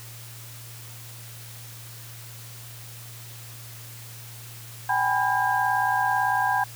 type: tone cluster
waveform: sine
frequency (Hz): 769 / 827 / 990 / 1610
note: G5 / G#5 / B5 / G6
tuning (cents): -33 / -8 / +4 / +46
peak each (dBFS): -26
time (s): 4.89-6.64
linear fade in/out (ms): 5
effects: added 116 Hz sine -42 dBFS peak until 6.75 s + white hiss -44 dBFS RMS until 6.75 s